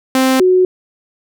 sawtooth / sine tone pair in turn, 261.6 / 368.2 Hz, C4 / F#4, 0 / -8 cents, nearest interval tritone, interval 592 cents, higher second, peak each -6 / -7 dBFS, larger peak first, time 0.15-0.4 / 0.4-0.65 s, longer neither, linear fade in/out 2 ms, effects none

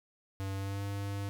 square tone with pitch glide, 97.3 to 100.04 Hz, G2 to G2, -12 to +36 cents, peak -35 dBFS, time 0.4-1.29 s, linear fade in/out 0 ms, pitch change +48 cents, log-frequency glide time 0.55-0.83 s, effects none

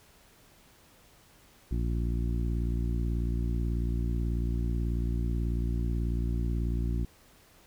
harmonic tone, 58.27 Hz, A#1, in tune, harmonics 1 / 2 / 3 / 4 / 5 / 6, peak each -28 / -34 / -38 / -40 / -42 / -44 dBFS, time 1.71-7.05 s, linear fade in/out 5 ms, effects pink hiss -59 dBFS RMS until 7.66 s

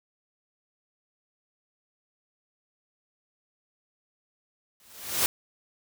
white noise with exponential growth, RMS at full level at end -21 dBFS, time 4.8-5.26 s, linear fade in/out 1 ms, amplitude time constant 100 ms, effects none

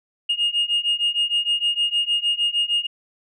sine beating tone pair, 2845 / 2851.5 Hz, F7 / F7, +31 / +35 cents, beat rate 6.5 Hz, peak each -21 / -20 dBFS, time 0.29-2.87 s, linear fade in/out 10 ms, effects tanh soft clip ceiling -14 dBFS

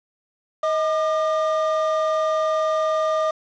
triangle tone pair together, 630 / 1206.6 Hz, D#5 / D6, +21 / +46 cents, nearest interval major seventh, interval 1125 cents, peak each -18 / -22 dBFS, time 0.63-3.31 s, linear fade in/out 5 ms, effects resampled to 16000 Hz + 7-bit

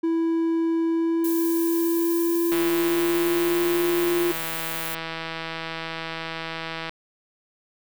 triangle tone with pitch glide, 329.6 to 347.8 Hz, E4 to F4, 0 to -7 cents, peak -18 dBFS, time 0.03-4.32 s, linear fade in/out 10 ms, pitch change +93 cents, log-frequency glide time 0.89-3.73 s
violet noise, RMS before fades -32 dBFS, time 1.24-4.95 s, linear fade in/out 5 ms
click train, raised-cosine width 0.3 ms, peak -15 dBFS, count 714, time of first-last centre 2.52-6.894 s, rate 163 Hz
effects none

